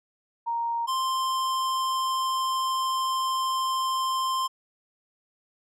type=tone pair in turn; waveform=sine / square; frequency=932.3 / 1047.8 Hz; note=A#5 / C6; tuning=0 / +2 cents; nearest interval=major second; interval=202 cents; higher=second; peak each=-25 dBFS; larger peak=neither; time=0.46-0.87 / 0.87-4.48 s; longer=second; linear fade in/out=20 ms; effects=low-pass 11000 Hz 12 dB/octave